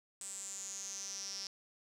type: tone with band-pass filter sweep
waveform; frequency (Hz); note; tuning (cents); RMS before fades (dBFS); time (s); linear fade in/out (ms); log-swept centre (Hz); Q
sawtooth; 196; G3; 0; -44; 0.21-1.47; 2; 8000 to 5300; 9.5
effects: none